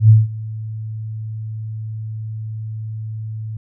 sine tone with ADSR envelope, 109.6 Hz, A2, 6 cents flat, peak -3 dBFS, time 0-3.57 s, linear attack 94 ms, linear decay 180 ms, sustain -21 dB, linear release 4 ms, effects none

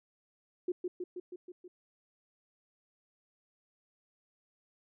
sine tone with echo, 359.4 Hz, F4, 50 cents sharp, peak -29 dBFS, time 0.68-0.72 s, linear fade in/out 5 ms, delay 160 ms, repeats 6, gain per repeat -3 dB, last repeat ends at 1.68 s, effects none

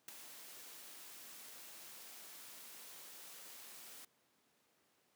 white noise with ADSR envelope, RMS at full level -44 dBFS, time 0.08-4.05 s, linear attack 4 ms, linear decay 10 ms, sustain -10 dB, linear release 5 ms, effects pink hiss -75 dBFS RMS until 5.15 s + high-pass 200 Hz 12 dB/octave

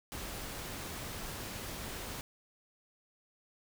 pink noise, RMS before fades -42 dBFS, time 0.12-2.21 s, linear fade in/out 0 ms, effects none

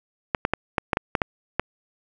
clicks, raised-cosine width 0.5 ms, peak -5 dBFS, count 9, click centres 0.348 / 0.451 / 0.536 / 0.782 / 0.932 / 0.971 / 1.152 / 1.218 / 1.596 s, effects none

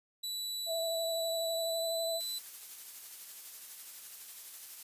sawtooth tone with pitch glide, 3951 to 3992 Hz, B7 to B7, 0 to +18 cents, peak -33 dBFS, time 0.23-2.39 s, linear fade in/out 10 ms, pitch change +18 cents, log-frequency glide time 1.52-1.96 s
sine tone with vibrato, 659.3 Hz, E5, in tune, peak -33 dBFS, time 0.66-2.21 s, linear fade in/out 50 ms, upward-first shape sine, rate 12 Hz, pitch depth 20 cents each way
blue noise with tremolo, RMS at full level -45 dBFS, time 2.2-4.83 s, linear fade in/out 5 ms, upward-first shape sine, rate 12 Hz, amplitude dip 30%
effects resampled to 32000 Hz

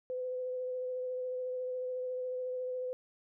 sine tone with vibrato, 506 Hz, B4, 42 cents sharp, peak -34 dBFS, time 0.1-2.93 s, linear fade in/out 0 ms, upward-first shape sine, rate 14 Hz, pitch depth 15 cents each way, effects none

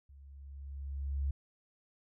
sine tone with level ramp, 69.3 Hz, C#2, in tune, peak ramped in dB -53 to -29 dBFS, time 0.09-1.31 s, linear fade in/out 5 ms, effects none

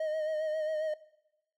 triangle tone with vibrato, 622.3 Hz, D#5, in tune, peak -28 dBFS, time 0-0.94 s, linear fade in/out 5 ms, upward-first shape sine, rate 7.4 Hz, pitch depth 37 cents each way, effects noise-tail reverb RT60 0.9 s tail -19 dB re dry

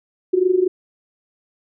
sine tone with amplitude modulation, 367.7 Hz, F#4, 11 cents flat, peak -10 dBFS, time 0.33-0.68 s, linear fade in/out 10 ms, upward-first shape sine, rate 24 Hz, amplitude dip 80%, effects none

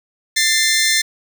15% pulse tone pair together, 1782 / 2084 Hz, A6 / C7, +22 / -7 cents, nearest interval minor third, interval 271 cents, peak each -10 dBFS, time 0.36-1.02 s, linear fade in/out 10 ms, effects none

